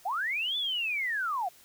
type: linear two-way sweep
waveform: sine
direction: up then down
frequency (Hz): 673 to 3520 to 673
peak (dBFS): -28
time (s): 0.05-1.49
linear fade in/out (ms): 10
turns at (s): 0.57
effects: white hiss -57 dBFS RMS until 1.64 s